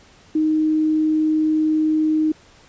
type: tone with vibrato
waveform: sine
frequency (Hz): 311.1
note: D#4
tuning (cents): 0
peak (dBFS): -15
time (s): 0.35-2.32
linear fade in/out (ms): 5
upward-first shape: square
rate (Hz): 20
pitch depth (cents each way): 8
effects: pink hiss -50 dBFS RMS until 2.68 s + resampled to 16000 Hz